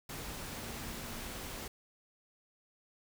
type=tone in noise; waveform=sine; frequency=233.1 Hz; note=A#3; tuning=in tune; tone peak=-52 dBFS; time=0.53-1.3 s; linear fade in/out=5 ms; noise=pink; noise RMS=-43 dBFS; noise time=0.09-1.68 s; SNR=-12 dB; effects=none